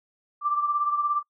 sine beating tone pair, 1174.7 / 1191.7 Hz, D6 / D6, 0 / +25 cents, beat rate 17 Hz, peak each -23 / -30 dBFS, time 0.41-1.23 s, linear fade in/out 50 ms, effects noise-tail reverb RT60 0.1 s tail -23 dB re dry

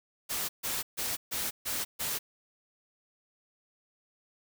white noise bursts, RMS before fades -33 dBFS, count 6, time 0.29-2.19 s, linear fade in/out 20 ms, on 200 ms, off 140 ms, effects none

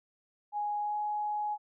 sine tone with pitch glide, 830.6 to 838.3 Hz, G#5 to G#5, 0 to +16 cents, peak -30 dBFS, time 0.52-1.58 s, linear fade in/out 50 ms, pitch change +16 cents, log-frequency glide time 0.8-0.96 s, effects none

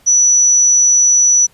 sine tone, 5920 Hz, F#8, in tune, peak -7 dBFS, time 0.06-1.47 s, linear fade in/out 20 ms, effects pink hiss -51 dBFS RMS until 1.53 s + resampled to 32000 Hz

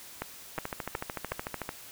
two click trains, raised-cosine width 0.5 ms, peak -18 / -17 dBFS, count 16 / 4, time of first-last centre 0.58-1.691 / 0.22-1.319 s, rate 13.5 / 2.73 Hz, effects white hiss -48 dBFS RMS until 1.91 s

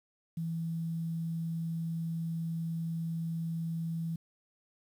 sine tone with quantisation, 164.81 Hz, E3, in tune, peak -32 dBFS, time 0.37-4.16 s, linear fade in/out 5 ms, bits 10, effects none

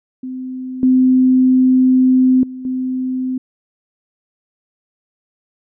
sine tone with level steps, 257.1 Hz, C4, 30 cents flat, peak -23 / -8 / -26 / -17 dBFS, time 0.23-3.38 s, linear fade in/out 5 ms, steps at 0.83 / 2.43 / 2.65 s, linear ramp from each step 2 ms, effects none

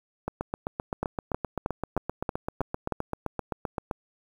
two click trains, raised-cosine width 1 ms, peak -13 / -15 dBFS, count 7 / 29, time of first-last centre 1.03-2.923 / 0.28-3.912 s, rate 3.17 / 7.71 Hz, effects 8-bit

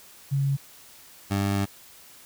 sine / 20% pulse tone pair in turn, 138.4 / 99.49 Hz, C#3 / G2, -2 / +26 cents, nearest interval tritone, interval 572 cents, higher first, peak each -21 / -18 dBFS, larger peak second, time 0.31-0.57 / 1.3-1.66 s, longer second, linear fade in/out 20 ms, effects white hiss -50 dBFS RMS until 2.25 s

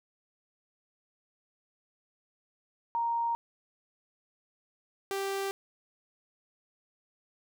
sine / sawtooth tone pair in turn, 932.3 / 392 Hz, A#5 / G4, 0 / 0 cents, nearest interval octave + minor third, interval 1500 cents, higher first, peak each -27 dBFS, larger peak neither, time 2.95-3.35 / 5.11-5.51 s, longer neither, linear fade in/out 0 ms, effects none

